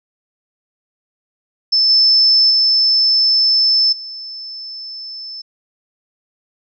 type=tone with level steps; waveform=sine; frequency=5270 Hz; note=E8; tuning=1 cent flat; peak=-10 / -8 / -10 / -27 dBFS; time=1.72-5.42 s; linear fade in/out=10 ms; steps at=1.89 / 2.5 / 3.92 s; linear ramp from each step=10 ms; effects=none